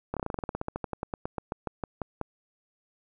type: slowing click train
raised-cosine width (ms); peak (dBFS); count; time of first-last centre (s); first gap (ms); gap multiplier
1; -17; 25; 0.14-2.213; 27; 1.09
effects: none